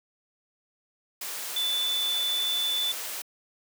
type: tone in noise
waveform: sine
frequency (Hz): 3498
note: A7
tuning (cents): -11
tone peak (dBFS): -25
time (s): 1.56-2.92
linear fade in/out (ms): 5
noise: white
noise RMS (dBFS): -35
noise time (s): 1.21-3.22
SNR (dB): +7
effects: high-pass 400 Hz 12 dB/octave